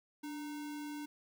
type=tone with sample-and-hold; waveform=sine; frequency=293.7 Hz; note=D4; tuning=in tune; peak=-40 dBFS; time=0.23-1.06 s; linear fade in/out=10 ms; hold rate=1225 Hz; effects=none